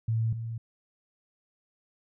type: tone pair in turn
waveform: sine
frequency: 112.8 / 114.31 Hz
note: A2 / A#2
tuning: +44 / -33 cents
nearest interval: unison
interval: 23 cents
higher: second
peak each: -24 / -32 dBFS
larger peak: first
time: 0.08-0.33 / 0.33-0.58 s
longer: neither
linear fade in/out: 5 ms
effects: none